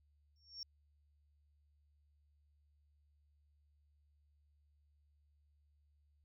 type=tone with exponential growth; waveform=sine; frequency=5490 Hz; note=F8; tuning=31 cents flat; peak=-40 dBFS; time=0.36-0.63 s; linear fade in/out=1 ms; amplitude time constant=58 ms; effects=tanh soft clip ceiling -37 dBFS + added 73 Hz sine -70 dBFS peak until 6.24 s